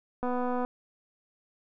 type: click train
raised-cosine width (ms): 1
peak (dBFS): -19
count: 105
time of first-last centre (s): 0.23-0.649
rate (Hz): 248
effects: none